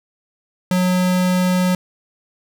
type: tone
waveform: square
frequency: 182.3 Hz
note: F#3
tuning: 25 cents flat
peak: -15 dBFS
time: 0.71-1.75 s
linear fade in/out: 2 ms
effects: none